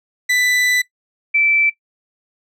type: tone pair in turn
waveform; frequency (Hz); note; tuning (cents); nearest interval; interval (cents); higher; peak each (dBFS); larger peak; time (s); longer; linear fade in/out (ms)
40% pulse / sine; 1988 / 2326; B6 / D7; +11 / -17; minor third; 272; second; -13 / -12; second; 0.29-0.82 / 1.34-1.7; first; 10
effects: noise-tail reverb RT60 0.1 s tail -17 dB re dry + low-pass 11000 Hz 12 dB/octave